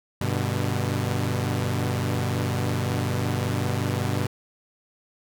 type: chord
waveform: sawtooth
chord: G major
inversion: none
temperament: equal with one note detuned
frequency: 98 / 123.47 / 148.71 Hz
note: G2 / B2 / D3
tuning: 0 / 0 / +22 cents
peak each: -23 / -23 / -27 dBFS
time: 0.21-4.27 s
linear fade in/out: 5 ms
effects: none